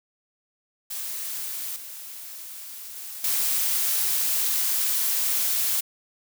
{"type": "noise with level steps", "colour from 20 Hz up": "blue", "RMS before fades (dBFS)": [-32, -39, -37, -24], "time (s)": [0.9, 5.81], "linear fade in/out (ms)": 10, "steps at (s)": [1.76, 2.96, 3.24], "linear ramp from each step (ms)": 2, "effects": []}